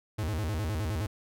45% pulse tone with vibrato, 91.7 Hz, F#2, 15 cents flat, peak -29 dBFS, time 0.18-1.07 s, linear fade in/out 10 ms, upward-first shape square, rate 9.7 Hz, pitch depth 270 cents each way, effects none

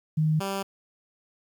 sine / 10% pulse tone pair in turn, 155.6 / 195.63 Hz, D#3 / G3, 0 / -3 cents, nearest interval major third, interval 397 cents, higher second, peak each -20 dBFS, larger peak neither, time 0.17-0.4 / 0.4-0.63 s, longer neither, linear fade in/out 10 ms, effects 10-bit

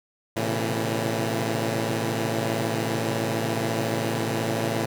10% pulse tone cluster, 112.6 / 126.9 / 135.3 / 141.1 / 165.4 Hz, A2 / B2 / C#3 / C#3 / E3, +40 / +47 / -42 / +31 / +6 cents, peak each -18 / -27 / -26 / -26 / -23 dBFS, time 0.36-4.86 s, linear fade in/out 10 ms, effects none

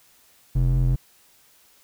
triangle ring-modulated tone, 87.31 Hz, F2, in tune, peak -12 dBFS, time 0.55-0.96 s, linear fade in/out 10 ms, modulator 42.4 Hz, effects white hiss -57 dBFS RMS until 1.83 s

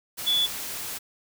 sine tone in noise, 3439 Hz, A7, 40 cents flat, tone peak -20 dBFS, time 0.26-0.47 s, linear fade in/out 20 ms, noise white, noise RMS -34 dBFS, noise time 0.17-0.99 s, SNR +11 dB, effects none

